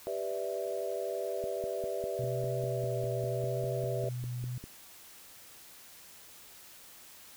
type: chord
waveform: sine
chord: E minor seventh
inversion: first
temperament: equal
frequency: 392 / 493.9 / 587.3 / 659.3 Hz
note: G4 / B4 / D5 / E5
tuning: 0 / 0 / 0 / 0 cents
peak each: -38 dBFS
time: 0.07-4.09 s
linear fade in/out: 0 ms
type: click train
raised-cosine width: 3 ms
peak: -31 dBFS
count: 17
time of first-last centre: 1.44-4.64 s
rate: 5 Hz
type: tone with vibrato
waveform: sine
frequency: 125 Hz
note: B2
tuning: 21 cents sharp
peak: -34 dBFS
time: 2.19-4.58 s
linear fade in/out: 2 ms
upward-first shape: sine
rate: 0.83 Hz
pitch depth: 34 cents each way
effects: white hiss -53 dBFS RMS until 7.36 s